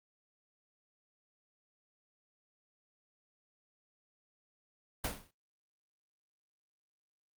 pink noise with exponential decay, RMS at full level -31 dBFS, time 5.04-5.31 s, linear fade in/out 5 ms, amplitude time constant 58 ms, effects noise-tail reverb RT60 0.2 s tail -21 dB re dry + Opus 32 kbps

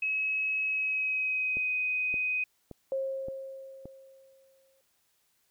sine tone with pitch glide, 2565 to 2505 Hz, E7 to D#7, -48 to +11 cents, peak -27 dBFS, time 0.02-2.44 s, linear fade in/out 5 ms, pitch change -41 cents, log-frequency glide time 0.63-1.72 s
click train, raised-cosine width 2 ms, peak -29 dBFS, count 5, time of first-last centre 1.57-3.856 s, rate 1.75 Hz
sine tone with exponential decay, 536 Hz, C5, 42 cents sharp, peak -27 dBFS, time 2.92-4.81 s, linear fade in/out 1 ms, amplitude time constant 410 ms
effects white hiss -72 dBFS RMS until 5.5 s

